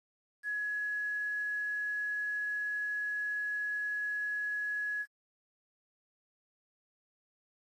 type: tone with quantisation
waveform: sine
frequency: 1683 Hz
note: G#6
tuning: 23 cents sharp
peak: -32 dBFS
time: 0.43-5.06 s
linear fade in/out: 50 ms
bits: 10
effects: AAC 32 kbps